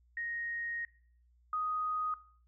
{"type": "tone pair in turn", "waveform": "sine", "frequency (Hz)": [1869, 1247.4], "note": ["A#6", "D#6"], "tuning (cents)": [4, 4], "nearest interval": "perfect fifth", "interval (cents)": 700, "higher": "first", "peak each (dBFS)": [-35, -31], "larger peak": "second", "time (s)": [[0.17, 0.85], [1.53, 2.14]], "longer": "first", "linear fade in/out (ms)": 2, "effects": ["noise-tail reverb RT60 0.5 s tail -20 dB re dry", "added 60 Hz sine -64 dBFS peak until 2.47 s"]}